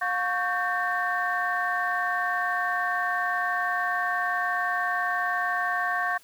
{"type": "tone cluster", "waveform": "sine", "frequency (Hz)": [714, 1112, 1562, 1813], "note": ["F5", "C#6", "G6", "A#6"], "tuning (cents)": [38, 5, -7, -49], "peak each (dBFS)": -29, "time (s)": [0.01, 6.18], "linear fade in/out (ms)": 10, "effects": ["tanh soft clip ceiling -15 dBFS", "white hiss -56 dBFS RMS until 6.23 s"]}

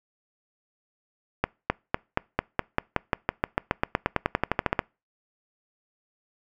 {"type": "accelerating click train", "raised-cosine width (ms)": 0.5, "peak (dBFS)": -6, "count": 25, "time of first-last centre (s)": [1.44, 4.792], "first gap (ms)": 260, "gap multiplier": 0.94, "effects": ["noise-tail reverb RT60 0.3 s tail -26 dB re dry"]}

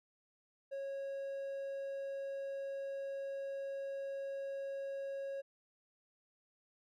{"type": "tone", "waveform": "triangle", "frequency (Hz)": 549, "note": "C#5", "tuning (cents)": -17, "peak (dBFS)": -37, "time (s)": [0.71, 5.42], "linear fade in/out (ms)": 20, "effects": []}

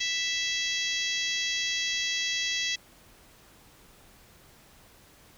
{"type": "harmonic tone", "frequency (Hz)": 659.3, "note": "E5", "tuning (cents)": 0, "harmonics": [3, 4, 5, 6, 7, 8, 9, 10], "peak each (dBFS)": [-33, -35, -32, -36, -38, -39, -38, -40], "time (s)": [0, 2.76], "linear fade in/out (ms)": 10, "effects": ["pink hiss -56 dBFS RMS until 5.37 s"]}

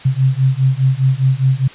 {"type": "beating tone pair", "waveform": "sine", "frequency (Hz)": [130, 134.9], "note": ["C3", "C#3"], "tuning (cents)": [-11, -47], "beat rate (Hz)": 4.9, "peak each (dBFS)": -14, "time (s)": [0.05, 1.68], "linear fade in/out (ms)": 10, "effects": ["white hiss -37 dBFS RMS until 1.74 s", "resampled to 8000 Hz"]}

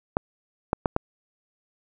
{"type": "clicks", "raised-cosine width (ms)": 1, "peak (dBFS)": -7, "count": 4, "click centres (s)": [0.169, 0.731, 0.858, 0.964], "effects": []}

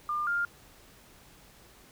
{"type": "tone pair in turn", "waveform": "sine", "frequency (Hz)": [1200, 1402.8], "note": ["D6", "F6"], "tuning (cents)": [37, 7], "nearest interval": "minor third", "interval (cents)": 270, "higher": "second", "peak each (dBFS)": [-28, -26], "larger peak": "second", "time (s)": [[0.09, 0.27], [0.27, 0.45]], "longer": "neither", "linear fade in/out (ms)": 2, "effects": ["pink hiss -56 dBFS RMS until 1.91 s"]}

